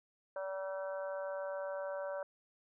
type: harmonic tone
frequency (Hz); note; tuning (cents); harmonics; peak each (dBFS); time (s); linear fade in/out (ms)
191.9; G3; -37; 3 / 4 / 5 / 6 / 7 / 8; -38 / -52 / -48 / -54 / -52 / -50; 0.36-2.23; 2
effects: none